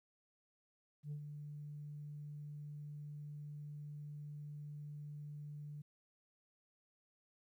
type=tone with ADSR envelope; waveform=sine; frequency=147.5 Hz; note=D3; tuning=8 cents sharp; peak=-38 dBFS; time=1.03-5.82 s; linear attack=85 ms; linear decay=81 ms; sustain=-7 dB; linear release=8 ms; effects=tanh soft clip ceiling -39 dBFS + 13-bit